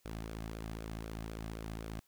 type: tone with flanger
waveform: sawtooth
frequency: 54.9 Hz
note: A1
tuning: 3 cents flat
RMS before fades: -43 dBFS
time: 0.05-2 s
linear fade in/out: 5 ms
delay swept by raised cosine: 1 to 2.2 ms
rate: 3.9 Hz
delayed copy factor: -0.5
effects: white hiss -72 dBFS RMS until 2.07 s